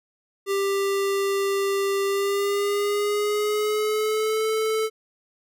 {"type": "tone with pitch glide", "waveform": "square", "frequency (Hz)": [394.9, 438.2], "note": ["G4", "A4"], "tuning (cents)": [13, -7], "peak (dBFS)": -22, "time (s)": [0.46, 4.9], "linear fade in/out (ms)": 50, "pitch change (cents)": 180, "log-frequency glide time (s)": [2.06, 4.45], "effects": []}